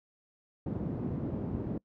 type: band-pass noise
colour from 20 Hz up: pink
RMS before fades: -35 dBFS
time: 0.66-1.78 s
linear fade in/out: 5 ms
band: 110 to 310 Hz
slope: 12 dB/octave
effects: noise-tail reverb RT60 0.1 s tail -25 dB re dry